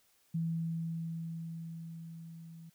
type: tone with level ramp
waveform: sine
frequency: 164.81 Hz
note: E3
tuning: in tune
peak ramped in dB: -30 to -48 dBFS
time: 0.34-2.7 s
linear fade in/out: 10 ms
effects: white hiss -70 dBFS RMS until 2.74 s